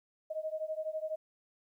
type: beating tone pair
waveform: sine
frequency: 622.3 / 634.3 Hz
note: D#5 / D#5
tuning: 0 / +33 cents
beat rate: 12 Hz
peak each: -37 / -38 dBFS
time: 0.3-1.16 s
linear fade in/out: 10 ms
effects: 12-bit